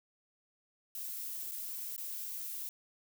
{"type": "noise with dropouts", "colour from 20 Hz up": "violet", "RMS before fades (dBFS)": -41, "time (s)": [0.95, 2.69], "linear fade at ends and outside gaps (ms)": 1, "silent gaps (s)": [[1.512, 1.518], [1.964, 1.979]], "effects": []}